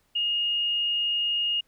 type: tone with frequency modulation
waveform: sine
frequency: 2852 Hz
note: F7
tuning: 36 cents sharp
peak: -23 dBFS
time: 0.15-1.61 s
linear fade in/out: 10 ms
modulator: 71.5 Hz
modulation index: 0.26
effects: pink hiss -68 dBFS RMS until 1.67 s